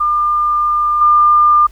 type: tone with level steps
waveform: sine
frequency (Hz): 1201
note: D6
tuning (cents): +38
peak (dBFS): -11 / -6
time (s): 0-1.67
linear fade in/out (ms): 10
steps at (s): 1.01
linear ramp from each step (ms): 5
effects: added 50 Hz sine -36 dBFS peak until 1.71 s + pink hiss -50 dBFS RMS until 1.71 s